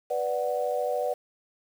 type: chord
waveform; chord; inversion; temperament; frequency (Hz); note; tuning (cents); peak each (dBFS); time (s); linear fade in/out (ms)
sine; B minor; none; equal; 493.9 / 587.3 / 740; B4 / D5 / F#5; 0 / 0 / 0; -29 / -29 / -31; 0.1-1.14; 10
effects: 8-bit